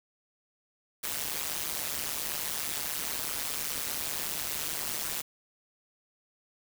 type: noise with amplitude modulation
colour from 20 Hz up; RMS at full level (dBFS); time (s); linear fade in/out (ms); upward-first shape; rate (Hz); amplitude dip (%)
white; -30; 1.03-5.22; 10; sine; 150; 90
effects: none